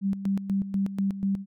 sine tone with tremolo, 196 Hz, G3, in tune, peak -22 dBFS, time 0.01-1.46 s, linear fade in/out 50 ms, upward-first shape square, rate 4.1 Hz, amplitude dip 70%, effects none

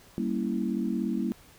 sine chord, G diminished seventh, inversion none, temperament equal, 196 / 233.1 / 277.2 / 329.6 Hz, G3 / Bb3 / Db4 / Fb4, 0 / 0 / 0 / 0 cents, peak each -31 / -30 / -35 / -33 dBFS, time 0.18-1.32 s, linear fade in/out 0 ms, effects pink hiss -55 dBFS RMS until 1.58 s

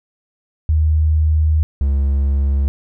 sine / triangle tone pair in turn, 77.78 / 69.29 Hz, D#2 / C#2, 0 / 0 cents, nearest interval major second, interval 200 cents, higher first, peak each -11 dBFS, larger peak neither, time 0.69-1.63 / 1.81-2.68 s, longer first, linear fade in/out 0 ms, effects none

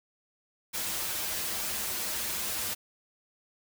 white noise with comb filter, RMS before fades -33 dBFS, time 0.73-2.75 s, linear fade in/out 20 ms, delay 7.2 ms, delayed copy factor -0.8, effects none

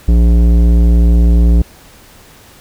sine tone with tanh clipping, 58 Hz, A#1, 8 cents flat, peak -7 dBFS, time 0.08-1.62 s, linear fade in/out 5 ms, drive 14 dB, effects pink hiss -41 dBFS RMS until 2.6 s

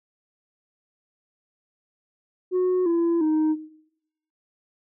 sine tone with pitch steps, 366.1 / 337.7 / 311.4 Hz, F#4 / E4 / D#4, -18 / +42 / +2 cents, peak -16 dBFS, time 2.51-3.56 s, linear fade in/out 50 ms, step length 350 ms, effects noise-tail reverb RT60 0.8 s tail -18 dB re dry + tanh soft clip ceiling -18 dBFS

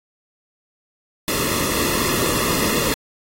pink noise with comb filter, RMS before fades -21 dBFS, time 1.28-2.94 s, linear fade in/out 0 ms, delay 1.3 ms, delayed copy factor -0.8, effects AAC 48 kbps

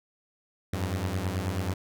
sawtooth beating tone pair, 88.5 / 97.8 Hz, F2 / G2, +23 / -4 cents, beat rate 9.3 Hz, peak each -27 dBFS, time 0.73-1.74 s, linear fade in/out 5 ms, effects none

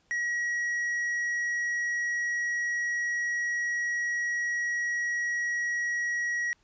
sine tone with tanh clipping, 1910 Hz, A#6, 42 cents sharp, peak -28 dBFS, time 0.11-6.53 s, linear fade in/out 0 ms, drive 5 dB, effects pink hiss -68 dBFS RMS until 6.63 s + resampled to 16000 Hz

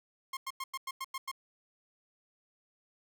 sawtooth tone bursts, 1068 Hz, C6, 35 cents sharp, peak -32 dBFS, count 8, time 0.33-1.315 s, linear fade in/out 5 ms, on 40 ms, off 95 ms, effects none

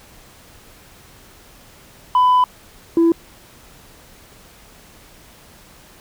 sine tone pair in turn, 1000 / 333.7 Hz, B5 / E4, +21 / +21 cents, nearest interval octave + perfect fifth, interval 1900 cents, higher first, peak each -8 dBFS, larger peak neither, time 2.15-2.44 / 2.97-3.12 s, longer first, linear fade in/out 2 ms, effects tanh soft clip ceiling -9 dBFS + pink hiss -46 dBFS RMS until 6 s

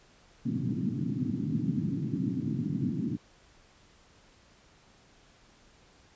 white band-pass noise, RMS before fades -31 dBFS, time 0.45-3.17 s, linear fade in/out 10 ms, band 110 to 290 Hz, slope 48 dB/octave, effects pink hiss -60 dBFS RMS until 6.15 s + resampled to 16000 Hz

